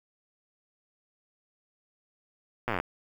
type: slowing click train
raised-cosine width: 0.5 ms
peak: -14 dBFS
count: 13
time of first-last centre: 2.68-2.8 s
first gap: 8 ms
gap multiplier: 1.04
effects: 8-bit